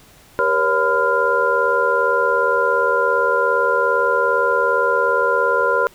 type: tone cluster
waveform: sine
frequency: 397.4 / 479.6 / 557 / 1011 / 1400 Hz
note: G4 / A#4 / C#5 / B5 / F6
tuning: +24 / +49 / +8 / +40 / +4 cents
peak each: -25 / -20 / -21 / -20 / -19 dBFS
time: 0.39-5.87 s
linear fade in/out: 0 ms
effects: pink hiss -48 dBFS RMS until 5.94 s